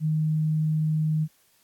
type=tone; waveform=sine; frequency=155.56 Hz; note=D#3; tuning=in tune; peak=-21 dBFS; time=0-1.28 s; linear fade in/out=50 ms; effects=white hiss -63 dBFS RMS until 1.63 s + AAC 64 kbps

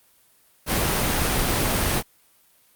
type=noise; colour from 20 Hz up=pink; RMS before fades=-22 dBFS; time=0.66-2.03 s; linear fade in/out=50 ms; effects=white hiss -59 dBFS RMS until 2.75 s + Opus 32 kbps

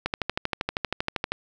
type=click train; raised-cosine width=0.3 ms; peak=-9 dBFS; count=17; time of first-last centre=0.06-1.32 s; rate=12.7 Hz; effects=none

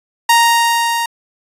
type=tone with level ramp; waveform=sawtooth; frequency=932.3 Hz; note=A#5; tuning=in tune; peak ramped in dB=-3 to -12 dBFS; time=0.29-1.06 s; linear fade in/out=5 ms; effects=resampled to 32000 Hz

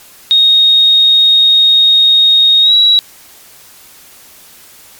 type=tone with pitch glide; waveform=sine; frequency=3729 to 3890 Hz; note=A#7 to B7; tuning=0 to -27 cents; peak=-4 dBFS; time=0.31-2.99 s; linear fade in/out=0 ms; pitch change=+73 cents; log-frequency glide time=2.62-2.73 s; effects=white hiss -39 dBFS RMS until 4.99 s + MP3 96 kbps

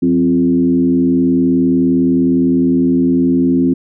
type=tone with frequency modulation; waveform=sine; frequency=262 Hz; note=C4; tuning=2 cents sharp; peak=-9 dBFS; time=0.02-3.74 s; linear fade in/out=10 ms; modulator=79.6 Hz; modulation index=0.86; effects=none

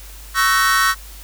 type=chord; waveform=45% pulse; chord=F# dominant seventh; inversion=second; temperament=equal with one note detuned; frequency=1108.7 / 1318.5 / 1517.2 / 1864.7 Hz; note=C#6 / E6 / F#6 / A#6; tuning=0 / 0 / +43 / 0 cents; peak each=-19 dBFS; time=0.34-0.95 s; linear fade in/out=50 ms; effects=added 50 Hz sine -36 dBFS peak until 1.23 s + white hiss -41 dBFS RMS until 1.23 s

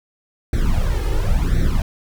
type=noise with flanger; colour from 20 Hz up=brown; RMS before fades=-17 dBFS; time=0.53-1.82 s; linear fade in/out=2 ms; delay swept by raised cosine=0.5 to 2.4 ms; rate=0.95 Hz; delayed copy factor=+0.85; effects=none

